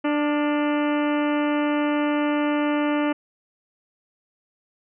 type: harmonic tone with a mistuned harmonic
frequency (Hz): 295.5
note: D4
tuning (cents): +11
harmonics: 1 / 2 / 3 / 4 / 5 / 6 / 7 / 8 / 9 / 10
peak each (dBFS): -21 / -27 / -31 / -33 / -35 / -37 / -38 / -39 / -40 / -41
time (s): 0.04-3.13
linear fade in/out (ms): 10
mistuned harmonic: 5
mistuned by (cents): -49
effects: none